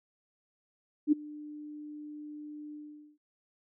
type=tone with ADSR envelope; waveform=sine; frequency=298.8 Hz; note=D4; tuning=30 cents sharp; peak=-18 dBFS; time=1.07-3.18 s; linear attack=52 ms; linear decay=13 ms; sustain=-23 dB; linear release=450 ms; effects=none